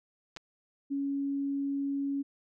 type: clicks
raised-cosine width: 0.2 ms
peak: -25 dBFS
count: 2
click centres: 0.364 / 0.37 s
type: tone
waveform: sine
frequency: 278.7 Hz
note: C#4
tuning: 9 cents sharp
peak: -29 dBFS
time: 0.9-2.23 s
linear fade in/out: 20 ms
effects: none